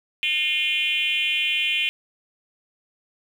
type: tone with frequency modulation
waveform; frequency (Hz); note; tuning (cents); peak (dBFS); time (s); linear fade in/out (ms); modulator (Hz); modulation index
sine; 2749; F7; -28; -19; 0.23-1.89; 0; 312; 1.6
effects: tanh soft clip ceiling -15 dBFS + 8-bit